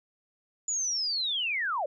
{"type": "linear sweep", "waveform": "sine", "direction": "down", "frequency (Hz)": [7000, 523.3], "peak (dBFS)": -27, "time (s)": [0.68, 1.86], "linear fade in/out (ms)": 5, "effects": []}